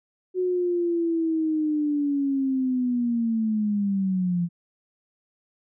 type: linear sweep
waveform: sine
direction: down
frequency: 369.4 to 170.2 Hz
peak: -21 dBFS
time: 0.34-4.49 s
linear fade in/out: 50 ms
effects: none